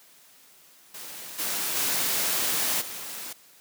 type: noise with level steps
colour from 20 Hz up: white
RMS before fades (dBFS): -40 / -29 / -26 / -37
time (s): 0.94-3.33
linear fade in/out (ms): 5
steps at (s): 1.38 / 1.75 / 2.8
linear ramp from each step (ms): 20
effects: white hiss -55 dBFS RMS until 3.6 s + high-pass 150 Hz 12 dB/octave